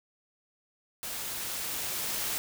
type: noise with level ramp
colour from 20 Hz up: white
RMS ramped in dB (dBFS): -37 to -32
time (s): 1.03-2.38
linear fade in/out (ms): 0
effects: none